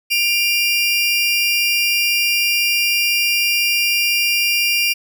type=tone pair together; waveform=30% pulse; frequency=2392 / 2794 Hz; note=D7 / F7; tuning=+31 / 0 cents; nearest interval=minor third; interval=269 cents; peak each=-15 dBFS; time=0.1-4.94 s; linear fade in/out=20 ms; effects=none